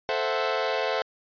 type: chord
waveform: sawtooth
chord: F# half-diminished seventh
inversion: first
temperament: equal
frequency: 440 / 523.3 / 659.3 / 740 Hz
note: A4 / C5 / E5 / F#5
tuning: 0 / 0 / 0 / 0 cents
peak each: -26 / -25 / -26 / -28 dBFS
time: 0.09-1.02 s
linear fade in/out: 0 ms
effects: resampled to 11025 Hz